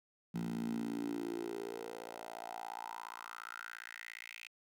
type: tone with high-pass filter sweep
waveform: 10% pulse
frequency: 57.2 Hz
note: A#1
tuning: 32 cents flat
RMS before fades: -43 dBFS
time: 0.34-4.48 s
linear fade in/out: 10 ms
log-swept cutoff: 180 to 2500 Hz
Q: 5.5
effects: none